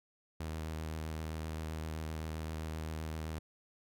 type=tone with vibrato; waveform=sawtooth; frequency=79 Hz; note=D#2; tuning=27 cents sharp; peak=-34 dBFS; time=0.4-3.39 s; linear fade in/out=5 ms; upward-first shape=square; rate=7.7 Hz; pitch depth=15 cents each way; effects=none